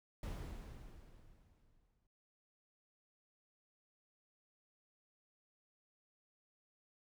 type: noise with exponential decay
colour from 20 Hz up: brown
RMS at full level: -40 dBFS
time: 0.23-2.07 s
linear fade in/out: 2 ms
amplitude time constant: 400 ms
effects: none